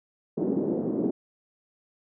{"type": "band-pass noise", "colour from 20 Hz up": "white", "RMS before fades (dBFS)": -27, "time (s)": [0.37, 1.11], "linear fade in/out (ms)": 10, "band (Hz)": [200, 380], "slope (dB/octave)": 24, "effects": []}